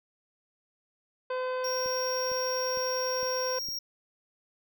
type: harmonic tone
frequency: 510 Hz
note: C5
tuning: 44 cents flat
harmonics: 1 / 2 / 3 / 4 / 5 / 6 / 7 / 9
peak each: -30 / -36 / -41 / -52 / -48 / -55 / -54 / -54 dBFS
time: 1.3-3.59 s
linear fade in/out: 5 ms
type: tone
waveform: square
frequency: 5590 Hz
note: F8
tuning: 1 cent sharp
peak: -33 dBFS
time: 1.64-3.79 s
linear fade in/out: 5 ms
type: click train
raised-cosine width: 3 ms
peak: -36 dBFS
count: 5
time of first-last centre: 1.86-3.686 s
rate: 2.19 Hz
effects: none